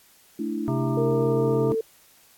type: chord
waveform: sine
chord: A suspended fourth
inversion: none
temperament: just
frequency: 220 / 293.3 / 330 Hz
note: A3 / D4 / E4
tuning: 0 / -2 / +2 cents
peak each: -30 dBFS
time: 0.39-1.75 s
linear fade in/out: 5 ms
type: harmonic tone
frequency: 132.4 Hz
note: C3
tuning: 21 cents sharp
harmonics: 1 / 3 / 5 / 7 / 9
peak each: -25 / -32 / -34 / -36 / -38 dBFS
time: 0.68-1.72 s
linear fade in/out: 0 ms
type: tone with pitch glide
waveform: sine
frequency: 461 to 446.8 Hz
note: A#4 to A4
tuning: -19 to +27 cents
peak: -22 dBFS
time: 0.97-1.81 s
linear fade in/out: 5 ms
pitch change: -54 cents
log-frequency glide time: 1.22-1.62 s
effects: white hiss -56 dBFS RMS until 2.37 s + AAC 64 kbps